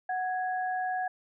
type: tone pair together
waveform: sine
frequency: 739.4 / 1661.2 Hz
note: F#5 / G#6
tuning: -1 / 0 cents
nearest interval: octave + major second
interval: 1401 cents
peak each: -29 / -36 dBFS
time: 0.09-1.08 s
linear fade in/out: 5 ms
effects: none